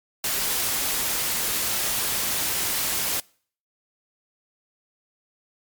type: noise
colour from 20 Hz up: white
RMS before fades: -25 dBFS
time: 0.24-3.2 s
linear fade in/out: 2 ms
effects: noise-tail reverb RT60 0.5 s tail -25 dB re dry + MP3 96 kbps

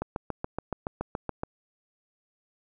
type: click train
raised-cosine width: 1 ms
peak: -16 dBFS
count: 11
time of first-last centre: 0.02-1.434 s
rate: 7.07 Hz
effects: none

